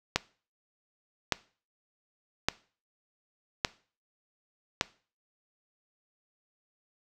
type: click train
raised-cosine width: 0.2 ms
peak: -6 dBFS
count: 5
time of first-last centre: 0.16-4.811 s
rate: 0.86 Hz
effects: noise-tail reverb RT60 0.4 s tail -20 dB re dry